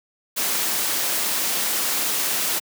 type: noise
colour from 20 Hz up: white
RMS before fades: -23 dBFS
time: 0.36-2.6 s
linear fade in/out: 20 ms
effects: high-pass 200 Hz 12 dB/octave